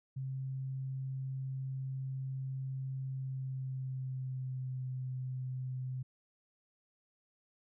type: tone with pitch glide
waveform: sine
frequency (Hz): 132.8 to 128.8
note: C3 to C3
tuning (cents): +26 to -27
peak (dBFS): -36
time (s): 0.16-6.03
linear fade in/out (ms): 10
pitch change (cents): -53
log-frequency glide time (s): 3.05-4.88
effects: none